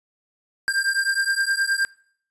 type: beating tone pair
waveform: square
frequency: 1588 / 1597.6 Hz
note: G6 / G6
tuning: +22 / +32 cents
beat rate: 9.6 Hz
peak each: -24 / -24 dBFS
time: 0.68-1.85 s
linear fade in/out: 0 ms
effects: noise-tail reverb RT60 0.6 s tail -24 dB re dry + resampled to 24000 Hz